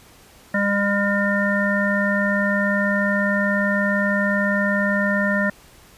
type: harmonic tone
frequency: 201.6 Hz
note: G3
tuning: 49 cents sharp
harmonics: 1 / 3 / 5 / 7 / 9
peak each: -21 / -24 / -32 / -27 / -22 dBFS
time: 0.54-5.5 s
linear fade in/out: 5 ms
effects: pink hiss -49 dBFS RMS until 5.97 s + resampled to 32000 Hz